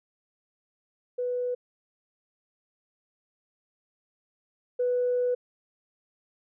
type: tone pair in turn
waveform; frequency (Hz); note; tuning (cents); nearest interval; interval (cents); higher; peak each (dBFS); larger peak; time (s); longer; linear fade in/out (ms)
sine; 493.9 / 493.9; B4 / B4; 0 / 0; unison; 0; neither; -26 / -22; second; 1.18-1.55 / 4.79-5.35; second; 10
effects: tanh soft clip ceiling -18 dBFS